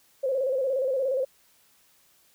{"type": "tone with vibrato", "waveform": "sine", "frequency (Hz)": 529, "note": "C5", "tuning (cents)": 19, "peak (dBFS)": -23, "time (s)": [0.23, 1.25], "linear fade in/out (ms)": 10, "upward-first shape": "square", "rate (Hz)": 17, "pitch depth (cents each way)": 65, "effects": ["white hiss -62 dBFS RMS until 2.34 s"]}